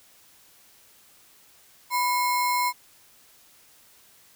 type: tone with sample-and-hold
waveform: sine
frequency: 987.8 Hz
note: B5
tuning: in tune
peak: -21 dBFS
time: 1.9-2.73 s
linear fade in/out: 50 ms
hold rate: 3150 Hz
effects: white hiss -56 dBFS RMS until 4.35 s